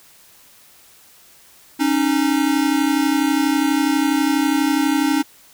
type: tone pair together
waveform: square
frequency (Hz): 274.9 / 307.1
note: C#4 / D#4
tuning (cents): -14 / -23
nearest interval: major second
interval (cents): 191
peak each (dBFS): -19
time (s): 1.79-5.23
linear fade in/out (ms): 20
effects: white hiss -49 dBFS RMS until 5.53 s